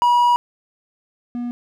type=tone pair in turn; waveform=triangle; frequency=966 / 241.5 Hz; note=B5 / B3; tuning=-39 / -39 cents; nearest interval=2 octaves; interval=2400 cents; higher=first; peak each=-10 / -21 dBFS; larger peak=first; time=0.02-0.36 / 1.35-1.51 s; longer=first; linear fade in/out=0 ms; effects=none